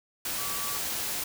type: tone in noise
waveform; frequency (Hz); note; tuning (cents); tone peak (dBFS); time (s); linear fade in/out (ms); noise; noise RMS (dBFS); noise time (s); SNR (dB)
sine; 1148; D6; -40; -39; 0.38-0.78; 5; white; -32; 0.25-1.24; -10
effects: none